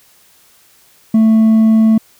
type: tone with hard clipping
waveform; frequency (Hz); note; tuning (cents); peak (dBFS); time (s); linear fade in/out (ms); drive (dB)
sine; 221.2; A3; +9; -7; 1.14-1.98; 5; 2
effects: white hiss -49 dBFS RMS until 2.19 s